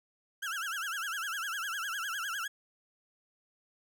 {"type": "tone with vibrato", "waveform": "35% pulse", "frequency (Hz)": 1481, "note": "F#6", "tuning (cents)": 1, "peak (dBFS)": -32, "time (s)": [0.42, 2.48], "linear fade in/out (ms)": 10, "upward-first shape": "sine", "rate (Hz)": 9.9, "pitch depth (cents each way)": 210, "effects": []}